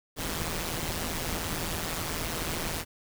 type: noise with amplitude modulation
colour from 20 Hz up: pink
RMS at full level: -29 dBFS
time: 0.16-2.85 s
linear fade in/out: 50 ms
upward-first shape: sine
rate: 163 Hz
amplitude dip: 80%
effects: none